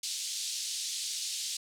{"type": "band-pass noise", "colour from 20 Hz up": "pink", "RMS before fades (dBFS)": -36, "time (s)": [0.03, 1.57], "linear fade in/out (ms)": 5, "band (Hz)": [3600, 8900], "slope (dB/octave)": 24, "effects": []}